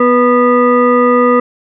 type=tone with frequency modulation; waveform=sine; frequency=490 Hz; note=B4; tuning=14 cents flat; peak=-6 dBFS; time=0-1.4 s; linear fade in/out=5 ms; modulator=737 Hz; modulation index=1.2; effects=none